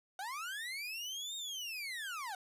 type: linear two-way sweep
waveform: 30% pulse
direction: up then down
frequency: 724 to 3729 to 724 Hz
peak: -37 dBFS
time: 0.19-2.35 s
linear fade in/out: 2 ms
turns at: 1.36 s
effects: resampled to 32000 Hz